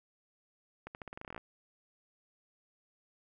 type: accelerating click train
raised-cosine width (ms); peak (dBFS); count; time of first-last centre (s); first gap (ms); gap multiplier
0.5; -28; 14; 0.87-1.378; 79; 0.87
effects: none